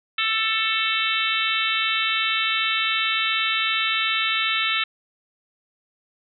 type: harmonic tone with a mistuned harmonic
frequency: 442.7 Hz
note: A4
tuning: 11 cents sharp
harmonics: 3 / 4 / 5 / 6 / 7 / 8 / 9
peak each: -27 / -30 / -27 / -26 / -28 / -29 / -30 dBFS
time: 0.18-4.84 s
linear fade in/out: 5 ms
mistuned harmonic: 9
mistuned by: -58 cents
effects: none